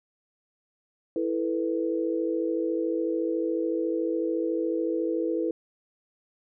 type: chord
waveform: sine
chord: E suspended fourth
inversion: none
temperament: equal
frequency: 329.6 / 440 / 493.9 Hz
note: E4 / A4 / B4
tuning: 0 / 0 / 0 cents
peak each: -27 / -31 / -30 dBFS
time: 1.16-5.51 s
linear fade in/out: 2 ms
effects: none